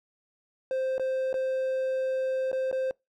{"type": "tone with dropouts", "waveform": "triangle", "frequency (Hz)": 523.3, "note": "C5", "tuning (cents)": 0, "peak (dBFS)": -24, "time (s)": [0.71, 2.91], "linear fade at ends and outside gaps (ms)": 1, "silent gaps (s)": [[0.981, 0.996], [1.329, 1.341], [2.516, 2.529], [2.714, 2.727]], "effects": ["noise-tail reverb RT60 0.2 s tail -25 dB re dry"]}